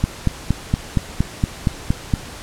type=click train; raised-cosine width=5 ms; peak=-3 dBFS; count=10; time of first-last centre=0.04-2.138 s; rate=4.29 Hz; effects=pink hiss -35 dBFS RMS until 2.42 s + low-pass 10000 Hz 12 dB/octave